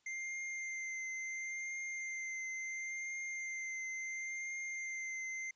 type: tone with vibrato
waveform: square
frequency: 2093 Hz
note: C7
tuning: in tune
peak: -40 dBFS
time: 0.06-5.51 s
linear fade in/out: 5 ms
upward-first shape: triangle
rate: 0.72 Hz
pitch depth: 20 cents each way
effects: white hiss -75 dBFS RMS until 5.55 s + resampled to 16000 Hz